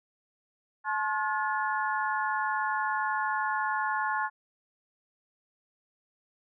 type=harmonic tone with a mistuned harmonic; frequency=286.9 Hz; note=D4; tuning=40 cents flat; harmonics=3 / 4 / 5 / 6; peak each=-31 / -32 / -33 / -34 dBFS; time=0.84-4.3 s; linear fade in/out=50 ms; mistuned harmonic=4; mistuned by=-120 cents; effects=none